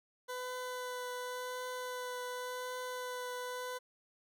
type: tone with vibrato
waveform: 20% pulse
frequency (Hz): 500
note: B4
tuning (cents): +21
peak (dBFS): -34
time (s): 0.28-3.79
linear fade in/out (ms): 20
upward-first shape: triangle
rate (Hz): 0.9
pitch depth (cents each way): 13
effects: none